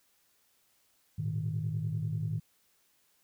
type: chord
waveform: sine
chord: Ab suspended second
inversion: none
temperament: equal with one note detuned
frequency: 106.25 / 116.54 / 155.56 Hz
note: Ab2 / Bb2 / Eb3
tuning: +40 / 0 / 0 cents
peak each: -34 / -36 / -33 dBFS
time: 1.18-2.4 s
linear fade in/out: 10 ms
effects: tanh soft clip ceiling -23 dBFS + white hiss -70 dBFS RMS until 3.23 s